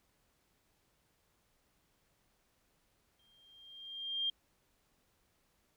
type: tone with exponential growth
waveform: sine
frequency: 3199 Hz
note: G7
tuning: 34 cents sharp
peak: -30 dBFS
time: 3.19-4.3 s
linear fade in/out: 5 ms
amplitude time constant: 240 ms
effects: pink hiss -75 dBFS RMS until 5.76 s